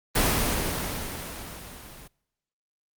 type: noise with level ramp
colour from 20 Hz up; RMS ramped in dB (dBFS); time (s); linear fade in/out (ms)
pink; -21 to -46; 0.15-2.08; 10
effects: noise-tail reverb RT60 0.9 s tail -26 dB re dry + Opus 24 kbps